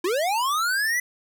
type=linear sweep; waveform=square; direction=up; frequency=325.4 to 2004 Hz; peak=-22 dBFS; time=0.04-1 s; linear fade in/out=5 ms; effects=none